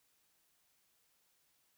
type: silence
effects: white hiss -75 dBFS RMS until 1.77 s